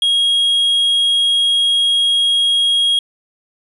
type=tone; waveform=triangle; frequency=3280 Hz; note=G#7; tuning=22 cents flat; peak=-10 dBFS; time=0.02-2.99 s; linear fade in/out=2 ms; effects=resampled to 32000 Hz